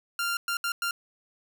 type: tone bursts at uneven times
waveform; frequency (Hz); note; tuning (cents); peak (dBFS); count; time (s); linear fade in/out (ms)
sawtooth; 1391; F6; -7; -23; 4; 0.19-0.37 / 0.48-0.57 / 0.64-0.72 / 0.82-0.91; 2
effects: none